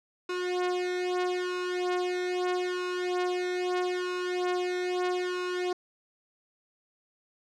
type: tone with flanger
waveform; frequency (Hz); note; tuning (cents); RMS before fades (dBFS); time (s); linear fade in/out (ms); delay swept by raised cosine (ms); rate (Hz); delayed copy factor
sawtooth; 361; F#4; -43; -30; 0.29-5.73; 5; 2 to 3.3; 0.78; +0.95
effects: low-pass 5000 Hz 12 dB/octave